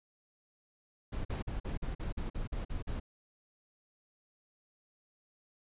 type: noise bursts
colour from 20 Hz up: brown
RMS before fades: -36 dBFS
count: 11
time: 1.12-3 s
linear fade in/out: 10 ms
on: 130 ms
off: 45 ms
effects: resampled to 8000 Hz